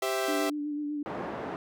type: chord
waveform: sawtooth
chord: C major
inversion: second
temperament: equal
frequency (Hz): 392 / 523.3 / 659.3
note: G4 / C5 / E5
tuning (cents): 0 / 0 / 0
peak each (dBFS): -27 / -32 / -27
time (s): 0.02-0.5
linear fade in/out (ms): 5
type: tone with vibrato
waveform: sine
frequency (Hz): 295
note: D4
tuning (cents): +8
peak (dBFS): -30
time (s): 0.28-1.03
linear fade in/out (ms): 5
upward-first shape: sine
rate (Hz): 8.1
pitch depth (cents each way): 27
type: band-pass noise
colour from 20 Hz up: pink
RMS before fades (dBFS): -36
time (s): 1.06-1.56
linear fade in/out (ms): 0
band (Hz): 250 to 1100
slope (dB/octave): 12
effects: none